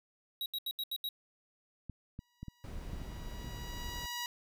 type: tone bursts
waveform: square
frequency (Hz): 3835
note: A#7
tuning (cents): +48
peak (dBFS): -35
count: 6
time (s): 0.41-1.089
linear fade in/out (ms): 2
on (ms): 49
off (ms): 77
type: clicks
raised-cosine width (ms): 5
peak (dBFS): -30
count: 7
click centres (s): 1.897 / 2.191 / 2.43 / 2.483 / 2.933 / 3.017 / 3.446
type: tone with exponential growth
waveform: 10% pulse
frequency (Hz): 966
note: B5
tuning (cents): -39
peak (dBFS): -27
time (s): 2.19-4.26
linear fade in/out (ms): 1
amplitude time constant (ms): 450
type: noise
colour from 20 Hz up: brown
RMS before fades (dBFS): -43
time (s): 2.64-4.06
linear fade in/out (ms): 0
effects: none